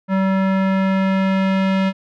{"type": "tone with low-pass filter sweep", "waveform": "square", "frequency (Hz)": 191.6, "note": "G3", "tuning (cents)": -39, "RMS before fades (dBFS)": -17, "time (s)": [0.08, 1.93], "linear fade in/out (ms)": 50, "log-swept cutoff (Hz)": [1600, 2900], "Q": 1.2, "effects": []}